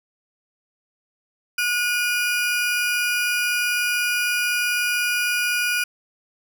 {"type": "tone pair together", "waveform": "35% pulse", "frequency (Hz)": [1449, 2437], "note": ["F#6", "D#7"], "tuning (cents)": [-37, -37], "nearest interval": "major sixth", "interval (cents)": 900, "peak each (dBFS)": -21, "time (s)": [1.58, 5.84], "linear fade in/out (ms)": 5, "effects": []}